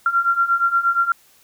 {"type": "beating tone pair", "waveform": "sine", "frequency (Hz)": [1372, 1380.5], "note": ["F6", "F6"], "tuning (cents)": [-31, -20], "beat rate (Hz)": 8.5, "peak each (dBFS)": [-20, -17], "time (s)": [0.06, 1.12], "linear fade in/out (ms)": 2, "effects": ["white hiss -54 dBFS RMS until 1.43 s"]}